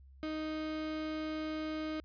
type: tone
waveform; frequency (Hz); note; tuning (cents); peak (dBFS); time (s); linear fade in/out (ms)
35% pulse; 311.1; D#4; 0; -34; 0.23-2; 0
effects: added 67 Hz sine -54 dBFS peak until 2.04 s + resampled to 11025 Hz